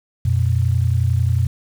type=tone pair together; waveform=sine; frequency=89.2 / 120.37 Hz; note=F2 / B2; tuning=+37 / -44 cents; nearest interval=perfect fourth; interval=519 cents; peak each=-17 dBFS; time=0.25-1.47 s; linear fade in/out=5 ms; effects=7-bit